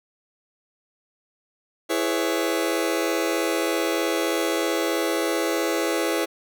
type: chord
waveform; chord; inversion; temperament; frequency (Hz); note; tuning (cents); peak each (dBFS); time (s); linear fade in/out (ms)
sawtooth; C# minor seventh; first; just; 332.6 / 415.8 / 498.9 / 554.4; E4 / G#4 / B4 / C#5; +16 / +2 / +17 / 0; -21 / -24 / -24 / -25; 1.89-6.26; 20
effects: none